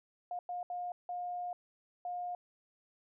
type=tone bursts at uneven times; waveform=sine; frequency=712 Hz; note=F5; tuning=33 cents sharp; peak=-36 dBFS; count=5; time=0.31-0.39 / 0.49-0.63 / 0.7-0.92 / 1.09-1.53 / 2.05-2.35 s; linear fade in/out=2 ms; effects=none